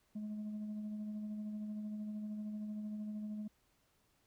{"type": "tone with tremolo", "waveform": "sine", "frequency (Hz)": 211.6, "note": "G#3", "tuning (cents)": 33, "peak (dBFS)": -36, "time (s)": [0.15, 3.48], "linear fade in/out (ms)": 10, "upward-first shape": "sine", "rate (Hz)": 13, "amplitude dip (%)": 35, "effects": ["tanh soft clip ceiling -38 dBFS", "pink hiss -75 dBFS RMS until 4.26 s"]}